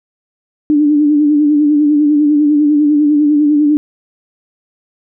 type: tone with vibrato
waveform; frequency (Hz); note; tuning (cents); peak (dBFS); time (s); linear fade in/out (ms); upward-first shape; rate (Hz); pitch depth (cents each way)
sine; 296.5; D4; +17; -7; 0.7-3.77; 0; sine; 10; 46
effects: none